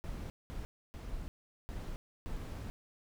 brown noise bursts at uneven times, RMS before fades -41 dBFS, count 5, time 0.04-0.3 / 0.5-0.65 / 0.94-1.28 / 1.69-1.96 / 2.26-2.7 s, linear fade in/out 0 ms, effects none

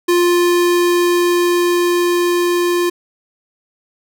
square tone with level ramp, 350.4 Hz, F4, 6 cents sharp, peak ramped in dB -11 to -14 dBFS, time 0.08-2.9 s, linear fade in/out 10 ms, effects none

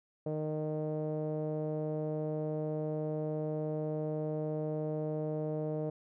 sawtooth tone with low-pass filter, 153.9 Hz, D#3, 19 cents flat, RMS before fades -35 dBFS, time 0.26-5.9 s, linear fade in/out 5 ms, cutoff 550 Hz, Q 4.9, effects none

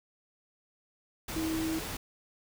sine tone in noise, 320.7 Hz, E4, 48 cents flat, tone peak -30 dBFS, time 1.36-1.79 s, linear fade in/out 5 ms, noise pink, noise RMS -38 dBFS, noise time 1.28-1.97 s, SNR +5 dB, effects none

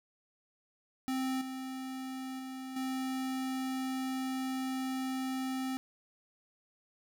square tone with level steps, 261.6 Hz, C4, in tune, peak -32 / -39 / -41 / -34 dBFS, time 1.08-5.77 s, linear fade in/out 0 ms, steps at 1.41 / 2.39 / 2.76 s, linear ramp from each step 5 ms, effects none

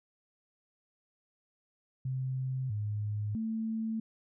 sine tone with pitch steps, 130.5 / 104.8 / 222.4 Hz, C3 / G#2 / A3, -4 / +16 / +19 cents, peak -31 dBFS, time 2.05-4 s, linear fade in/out 5 ms, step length 650 ms, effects none

